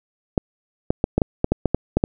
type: clicks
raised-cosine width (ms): 2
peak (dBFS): -3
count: 11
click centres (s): 0.378 / 0.905 / 1.041 / 1.18 / 1.218 / 1.444 / 1.52 / 1.657 / 1.746 / 1.97 / 2.039
effects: none